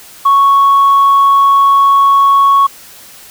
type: tone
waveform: sine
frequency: 1108.7 Hz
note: C#6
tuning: in tune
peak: -3 dBFS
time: 0.25-2.67 s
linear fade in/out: 10 ms
effects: tanh soft clip ceiling -2 dBFS + white hiss -36 dBFS RMS until 3.3 s